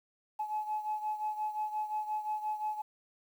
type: beating tone pair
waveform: sine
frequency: 852 / 857.7 Hz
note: G#5 / A5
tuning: +44 / -44 cents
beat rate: 5.7 Hz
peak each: -33 / -38 dBFS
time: 0.39-2.82 s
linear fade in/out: 10 ms
effects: tanh soft clip ceiling -26 dBFS + 10-bit